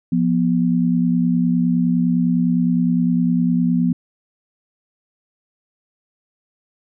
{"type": "tone pair together", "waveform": "sine", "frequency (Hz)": [174.61, 244.4], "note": ["F3", "B3"], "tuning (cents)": [0, -18], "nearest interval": "tritone", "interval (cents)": 582, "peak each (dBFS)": -17, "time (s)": [0.12, 3.93], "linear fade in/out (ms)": 5, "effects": []}